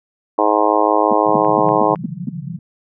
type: harmonic tone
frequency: 105.9 Hz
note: G#2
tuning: 34 cents sharp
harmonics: 3 / 4 / 5 / 6 / 7 / 8 / 9 / 10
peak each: -20 / -20 / -20 / -20 / -20 / -20 / -20 / -20 dBFS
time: 0.38-1.95 s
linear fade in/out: 5 ms
type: tone bursts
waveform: sine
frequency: 226.5 Hz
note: A#3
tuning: 50 cents flat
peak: -17 dBFS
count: 6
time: 1.11-2.292 s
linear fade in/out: 5 ms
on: 22 ms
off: 210 ms
type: band-pass noise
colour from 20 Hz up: white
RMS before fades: -28 dBFS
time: 1.26-2.59 s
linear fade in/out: 5 ms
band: 130 to 190 Hz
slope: 96 dB/octave
type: clicks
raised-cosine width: 0.5 ms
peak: -22 dBFS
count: 3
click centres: 1.448 / 1.689 / 1.958 s
effects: none